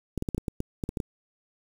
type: clicks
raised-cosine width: 3 ms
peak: -16 dBFS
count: 11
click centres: 0.177 / 0.224 / 0.288 / 0.347 / 0.38 / 0.482 / 0.604 / 0.838 / 0.891 / 0.972 / 1.002 s
effects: 7-bit